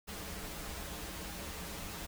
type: noise with comb filter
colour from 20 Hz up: pink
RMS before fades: -43 dBFS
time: 0.07-2.07 s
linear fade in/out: 20 ms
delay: 8 ms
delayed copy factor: -0.75
effects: none